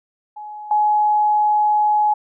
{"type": "tone with level steps", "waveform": "sine", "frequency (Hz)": 843, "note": "G#5", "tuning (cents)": 26, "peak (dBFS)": [-30, -13], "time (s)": [0.36, 2.14], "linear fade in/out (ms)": 10, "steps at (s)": 0.71, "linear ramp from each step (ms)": 2, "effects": []}